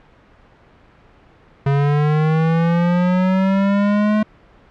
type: linear sweep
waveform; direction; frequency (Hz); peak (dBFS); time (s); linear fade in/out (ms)
square; up; 138 to 214.8; -14; 1.66-4.23; 5
effects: pink hiss -49 dBFS RMS until 4.7 s + low-pass 2000 Hz 12 dB/octave